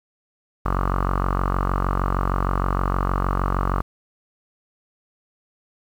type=tone with low-pass filter; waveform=sawtooth; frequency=46.45 Hz; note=F#1; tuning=7 cents sharp; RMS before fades=-22 dBFS; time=0.65-3.82 s; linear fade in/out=10 ms; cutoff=1200 Hz; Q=7.3; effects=8-bit